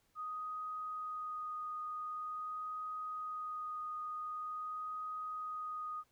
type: tone with vibrato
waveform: sine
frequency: 1244 Hz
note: D#6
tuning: 1 cent flat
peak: -39 dBFS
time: 0.15-6.04 s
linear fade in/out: 50 ms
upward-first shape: sine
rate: 0.45 Hz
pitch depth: 10 cents each way
effects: pink hiss -75 dBFS RMS until 6.11 s